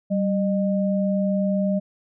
sine tone pair together, 193.98 / 610 Hz, G3 / D#5, -18 / -34 cents, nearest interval octave + minor sixth, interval 1984 cents, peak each -20 / -25 dBFS, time 0.1-1.8 s, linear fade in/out 20 ms, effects none

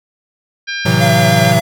harmonic tone, 800 Hz, G5, 35 cents sharp, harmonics 2 / 3 / 4 / 5 / 6 / 7, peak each -21 / -26 / -29 / -28 / -31 / -32 dBFS, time 0.67-1.53 s, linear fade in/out 20 ms
square chord, F# half-diminished seventh, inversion first, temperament equal with one note detuned, 110 / 130.81 / 162.45 / 185 Hz, A2 / C3 / E3 / F#3, 0 / 0 / -25 / 0 cents, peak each -17 dBFS, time 0.85-1.6 s, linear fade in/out 10 ms
square tone with vibrato, 680 Hz, F5, 46 cents flat, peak -14 dBFS, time 1-1.61 s, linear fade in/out 20 ms, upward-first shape sine, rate 6.6 Hz, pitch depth 24 cents each way
effects none

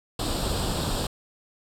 pink noise with comb filter, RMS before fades -27 dBFS, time 0.19-1.07 s, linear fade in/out 5 ms, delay 0.24 ms, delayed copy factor +0.7, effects low-pass 10000 Hz 12 dB/octave

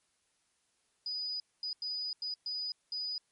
sine tone bursts at uneven times, 4957 Hz, D#8, 7 cents flat, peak -34 dBFS, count 6, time 1.06-1.4 / 1.63-1.73 / 1.82-2.13 / 2.22-2.34 / 2.46-2.72 / 2.92-3.18 s, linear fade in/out 2 ms, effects white hiss -75 dBFS RMS until 3.31 s + MP3 48 kbps

